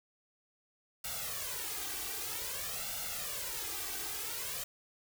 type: noise with flanger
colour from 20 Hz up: white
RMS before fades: -39 dBFS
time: 1.04-4.64 s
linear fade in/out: 5 ms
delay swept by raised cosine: 1.4 to 2.6 ms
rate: 0.52 Hz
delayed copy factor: +0.95
effects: none